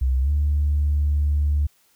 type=tone with pitch glide; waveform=sine; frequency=64.9 to 73.27 Hz; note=C2 to D2; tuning=-13 to -3 cents; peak=-16 dBFS; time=0.01-1.67 s; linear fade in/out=10 ms; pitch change=+210 cents; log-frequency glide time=0.21-0.3 s; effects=tanh soft clip ceiling -13 dBFS + white hiss -61 dBFS RMS until 1.95 s